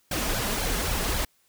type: noise with flanger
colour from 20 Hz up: pink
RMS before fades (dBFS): -27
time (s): 0.11-1.25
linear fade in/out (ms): 5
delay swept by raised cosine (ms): 1.2 to 4.9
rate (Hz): 3.8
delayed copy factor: +0.7
effects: white hiss -66 dBFS RMS until 1.48 s